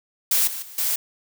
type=noise with level steps; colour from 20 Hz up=blue; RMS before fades=-19 / -31 / -41 / -23 dBFS; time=0.31-0.96 s; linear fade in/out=5 ms; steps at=0.47 / 0.62 / 0.78 s; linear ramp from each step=5 ms; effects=none